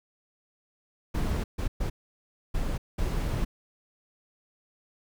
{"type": "noise bursts at uneven times", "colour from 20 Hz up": "brown", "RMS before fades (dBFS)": -28, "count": 5, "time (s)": [[1.14, 1.44], [1.58, 1.68], [1.8, 1.9], [2.54, 2.78], [2.98, 3.45]], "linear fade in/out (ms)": 10, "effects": []}